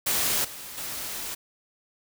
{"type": "noise with level steps", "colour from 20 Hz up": "white", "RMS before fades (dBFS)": [-25, -40, -34], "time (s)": [0.06, 1.35], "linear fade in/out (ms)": 10, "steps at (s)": [0.44, 0.77], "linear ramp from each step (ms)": 10, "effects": []}